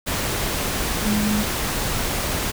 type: tone in noise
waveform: sine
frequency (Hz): 209.9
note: G#3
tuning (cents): +19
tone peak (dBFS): -19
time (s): 1.04-1.44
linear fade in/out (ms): 20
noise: pink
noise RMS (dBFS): -24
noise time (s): 0.06-2.52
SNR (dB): +2
effects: none